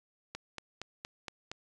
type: click train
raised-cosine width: 0.2 ms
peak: -22 dBFS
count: 6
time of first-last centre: 0.35-1.516 s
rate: 4.29 Hz
effects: resampled to 24000 Hz